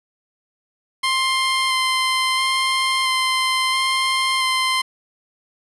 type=tone with vibrato; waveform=15% pulse; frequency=1046.5 Hz; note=C6; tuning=in tune; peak=-11 dBFS; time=1.03-4.82 s; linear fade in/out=10 ms; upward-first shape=square; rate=0.74 Hz; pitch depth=10 cents each way; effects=resampled to 24000 Hz + 7-bit